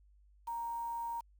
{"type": "tone with quantisation", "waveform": "sine", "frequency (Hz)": 932.3, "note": "A#5", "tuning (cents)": 0, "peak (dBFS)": -36, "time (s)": [0.47, 1.21], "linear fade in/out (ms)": 10, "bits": 9, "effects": ["added 50 Hz sine -61 dBFS peak until 1.39 s"]}